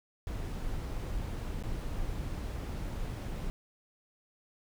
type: noise with dropouts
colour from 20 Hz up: brown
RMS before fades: -36 dBFS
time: 0.27-3.5 s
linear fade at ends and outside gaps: 0 ms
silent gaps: 1.625-1.637 s
effects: none